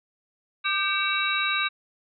sine tone cluster, 1196 / 1560 / 2285 / 2696 / 3835 Hz, D6 / G6 / D7 / E7 / A#7, +31 / -9 / -48 / +38 / +48 cents, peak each -29 dBFS, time 0.64-1.69 s, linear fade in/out 20 ms, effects none

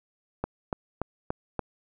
click train, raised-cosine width 1 ms, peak -14 dBFS, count 5, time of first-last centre 0.44-1.593 s, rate 3.47 Hz, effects none

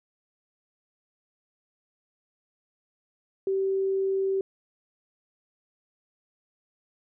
sine tone, 386.4 Hz, G4, 25 cents flat, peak -23 dBFS, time 3.47-4.41 s, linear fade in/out 2 ms, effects none

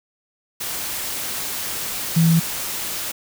sine tone in noise, 164.81 Hz, E3, in tune, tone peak -12 dBFS, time 2.16-2.4 s, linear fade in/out 10 ms, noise white, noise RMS -27 dBFS, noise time 0.6-3.12 s, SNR +12 dB, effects none

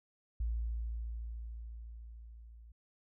sine tone with level ramp, 56.9 Hz, A#1, 41 cents flat, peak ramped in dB -31 to -52 dBFS, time 0.4-2.72 s, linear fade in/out 5 ms, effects none

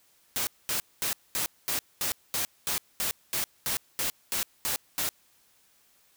white noise bursts, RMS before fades -29 dBFS, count 15, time 0.36-5.09 s, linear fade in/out 0 ms, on 110 ms, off 220 ms, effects white hiss -64 dBFS RMS until 6.16 s

